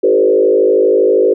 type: tone with frequency modulation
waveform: sine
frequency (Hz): 440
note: A4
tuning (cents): 0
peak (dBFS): -7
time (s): 0.03-1.34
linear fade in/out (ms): 10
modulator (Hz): 52.6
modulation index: 1.6
effects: none